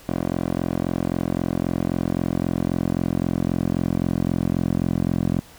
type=tone with band-pass filter sweep; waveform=10% pulse; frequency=43.79 Hz; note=F1; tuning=5 cents sharp; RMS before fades=-23 dBFS; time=0.09-5.4 s; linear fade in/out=0 ms; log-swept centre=390 to 220 Hz; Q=0.93; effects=pink hiss -47 dBFS RMS until 5.58 s